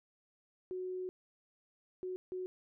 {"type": "tone bursts at uneven times", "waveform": "sine", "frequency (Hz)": 368.5, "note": "F#4", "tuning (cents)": -7, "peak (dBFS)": -37, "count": 3, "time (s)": [[0.71, 1.09], [2.03, 2.16], [2.32, 2.46]], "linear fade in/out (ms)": 0, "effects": []}